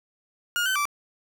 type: tone with pitch steps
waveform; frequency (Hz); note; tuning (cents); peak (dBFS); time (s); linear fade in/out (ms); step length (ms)
30% pulse; 1427 / 1530 / 1165; F6 / G6 / D6; +37 / -42 / -14; -20; 0.56-0.854; 0; 98
effects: none